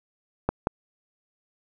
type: clicks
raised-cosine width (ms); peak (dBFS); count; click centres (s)
1; -8; 2; 0.49 / 0.671
effects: none